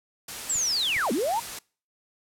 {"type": "noise", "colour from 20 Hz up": "white", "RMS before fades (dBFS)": -36, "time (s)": [0.28, 1.59], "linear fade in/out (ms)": 5}
{"type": "linear two-way sweep", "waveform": "sine", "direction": "down then up", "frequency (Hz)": [7902, 203.4, 969], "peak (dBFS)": -23, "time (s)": [0.49, 1.4], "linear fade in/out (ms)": 10, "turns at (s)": 1.12}
{"type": "clicks", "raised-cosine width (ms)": 5, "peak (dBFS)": -31, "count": 2, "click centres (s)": [0.558, 0.965]}
{"effects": ["noise-tail reverb RT60 0.4 s tail -24 dB re dry", "low-pass 12000 Hz 12 dB/octave"]}